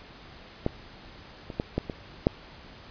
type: clicks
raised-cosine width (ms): 2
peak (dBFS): -11 / -23 / -13 / -12 / -18 / -6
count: 6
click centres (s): 0.664 / 1.502 / 1.599 / 1.78 / 1.898 / 2.269
effects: pink hiss -48 dBFS RMS until 2.9 s + resampled to 11025 Hz